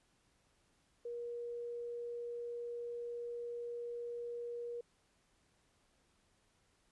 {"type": "tone", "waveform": "sine", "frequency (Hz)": 475.8, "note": "A#4", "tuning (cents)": 35, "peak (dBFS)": -40, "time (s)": [1.05, 4.81], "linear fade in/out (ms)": 5, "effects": ["pink hiss -74 dBFS RMS until 6.91 s", "resampled to 24000 Hz"]}